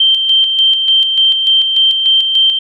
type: tone with tremolo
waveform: sine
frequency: 3136 Hz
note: G7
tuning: in tune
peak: -6 dBFS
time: 0-2.59 s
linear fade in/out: 5 ms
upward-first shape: square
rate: 3.4 Hz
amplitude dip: 45%
effects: none